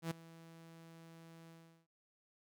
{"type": "tone with ADSR envelope", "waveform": "sawtooth", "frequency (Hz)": 164.81, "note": "E3", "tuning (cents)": 0, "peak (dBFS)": -31, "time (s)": [0.02, 1.87], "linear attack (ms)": 89, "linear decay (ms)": 8, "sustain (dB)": -20, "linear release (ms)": 380, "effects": []}